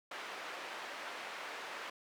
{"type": "band-pass noise", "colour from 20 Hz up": "white", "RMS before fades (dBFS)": -45, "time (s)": [0.11, 1.9], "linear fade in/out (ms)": 5, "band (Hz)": [450, 2100], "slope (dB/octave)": 12, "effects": []}